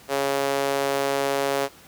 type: tone with high-pass filter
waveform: sawtooth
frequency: 138.59 Hz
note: C#3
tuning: in tune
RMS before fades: -24 dBFS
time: 0.08-1.69 s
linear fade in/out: 50 ms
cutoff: 490 Hz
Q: 1.9
effects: pink hiss -49 dBFS RMS until 1.87 s + high-pass 80 Hz 12 dB/octave